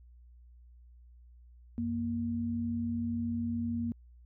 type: tone pair together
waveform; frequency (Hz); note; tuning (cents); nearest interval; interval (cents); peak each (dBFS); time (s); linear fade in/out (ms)
sine; 92.97 / 234.8; F#2 / A#3; +9 / +13; octave + major third; 1604; -38 / -31; 1.78-3.92; 0
effects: added 60 Hz sine -53 dBFS peak until 4.25 s